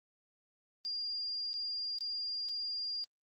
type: tone with dropouts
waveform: sine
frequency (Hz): 4806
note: D8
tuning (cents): +39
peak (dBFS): -35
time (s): 0.85-3.04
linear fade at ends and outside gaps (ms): 0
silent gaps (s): 1.532-1.54 / 1.985-2.008 / 2.486-2.491
effects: Opus 24 kbps